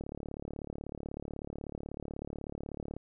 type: click train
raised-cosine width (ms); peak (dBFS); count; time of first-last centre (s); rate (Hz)
2; -26; 108; 0.01-2.966; 36.2
effects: none